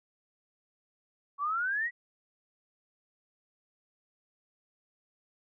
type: exponential sweep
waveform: sine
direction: up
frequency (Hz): 1108.7 to 1975.5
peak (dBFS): -28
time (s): 1.38-1.91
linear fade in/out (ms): 50
effects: none